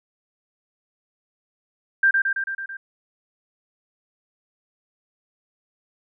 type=tone with echo; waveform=sine; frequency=1582 Hz; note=G6; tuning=15 cents sharp; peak=-13 dBFS; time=2.03-2.11 s; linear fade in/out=5 ms; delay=110 ms; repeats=6; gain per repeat=-3 dB; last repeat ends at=2.77 s; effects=none